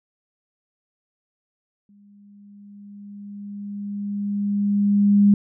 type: tone with exponential growth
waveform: sine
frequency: 203 Hz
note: G#3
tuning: 39 cents flat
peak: -10 dBFS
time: 1.89-5.34 s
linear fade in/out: 2 ms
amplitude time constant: 750 ms
effects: none